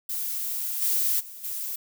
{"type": "noise with level steps", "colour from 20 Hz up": "violet", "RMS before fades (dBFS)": [-30, -24, -42, -32], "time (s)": [0.09, 1.76], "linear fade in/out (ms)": 5, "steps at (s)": [0.81, 1.19, 1.43], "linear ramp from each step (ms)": 20, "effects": []}